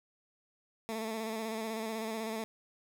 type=tone with vibrato; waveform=15% pulse; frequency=221.7 Hz; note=A3; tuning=13 cents sharp; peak=-29 dBFS; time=0.89-2.44 s; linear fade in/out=0 ms; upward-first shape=square; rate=16 Hz; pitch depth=30 cents each way; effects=none